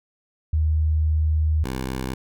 sine / 10% pulse tone pair in turn, 77.78 / 64.8 Hz, D#2 / C2, 0 / -16 cents, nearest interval minor third, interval 316 cents, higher first, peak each -17 / -18 dBFS, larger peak first, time 0.53-1.64 / 1.64-2.14 s, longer first, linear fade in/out 5 ms, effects none

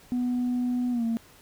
sine tone with pitch glide, 246.9 to 229 Hz, B3 to A#3, 0 to -31 cents, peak -22 dBFS, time 0.12-1.17 s, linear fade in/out 0 ms, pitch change -131 cents, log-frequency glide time 0.91-1.04 s, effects tanh soft clip ceiling -22 dBFS + pink hiss -54 dBFS RMS until 1.41 s

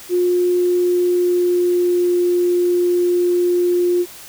sine tone with pitch glide, 356.5 to 353.6 Hz, F4 to F4, +36 to +22 cents, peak -13 dBFS, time 0.09-4.06 s, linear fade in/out 50 ms, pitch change -14 cents, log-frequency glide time 0.58-2.17 s, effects white hiss -38 dBFS RMS until 4.28 s

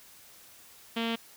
sawtooth tone with low-pass filter, 229.3 Hz, A#3, 28 cents flat, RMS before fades -31 dBFS, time 0.96-1.16 s, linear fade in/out 10 ms, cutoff 3200 Hz, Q 4.4, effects white hiss -54 dBFS RMS until 1.36 s

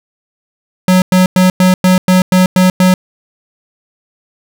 square tone bursts, 184.3 Hz, F#3, 7 cents flat, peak -6 dBFS, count 9, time 0.88-2.94 s, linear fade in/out 2 ms, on 140 ms, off 100 ms, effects none

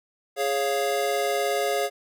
square chord, Db major, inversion second, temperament equal with one note detuned, 415.3 / 552.4 / 698.5 Hz, Ab4 / Db5 / F5, 0 / -6 / 0 cents, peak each -28 dBFS, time 0.36-1.9 s, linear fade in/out 50 ms, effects none

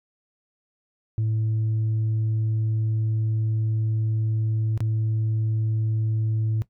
sine tone with dropouts, 110 Hz, A2, in tune, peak -19 dBFS, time 1.18-6.62 s, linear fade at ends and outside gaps 0 ms, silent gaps 4.776-4.805 s, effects noise-tail reverb RT60 0.1 s tail -18 dB re dry + tanh soft clip ceiling -19 dBFS

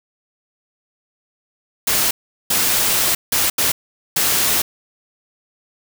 white noise bursts at uneven times, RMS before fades -17 dBFS, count 5, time 1.87-2.11 / 2.5-3.15 / 3.32-3.5 / 3.58-3.72 / 4.16-4.62 s, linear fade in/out 5 ms, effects none

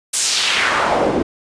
pink noise with band-pass filter sweep, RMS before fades -17 dBFS, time 0.13-1.23 s, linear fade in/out 10 ms, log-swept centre 9200 to 290 Hz, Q 1.6, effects resampled to 22050 Hz

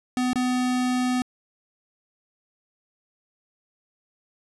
square tone with dropouts, 251.1 Hz, B3, 29 cents sharp, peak -22 dBFS, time 0.17-1.22 s, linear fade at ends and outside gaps 1 ms, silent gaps 0.332-0.357 s, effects resampled to 24000 Hz

